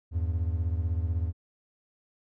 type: beating tone pair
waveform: triangle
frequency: 81.2 / 97.2 Hz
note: E2 / G2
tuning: -26 / -14 cents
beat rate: 16 Hz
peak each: -25 / -30 dBFS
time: 0.11-1.33 s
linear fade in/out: 50 ms
effects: none